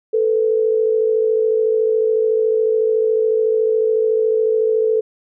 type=tone pair together; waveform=sine; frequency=440 / 493.9 Hz; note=A4 / B4; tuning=0 / 0 cents; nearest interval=major second; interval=200 cents; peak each=-14 / -21 dBFS; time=0.13-5.01 s; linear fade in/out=10 ms; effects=none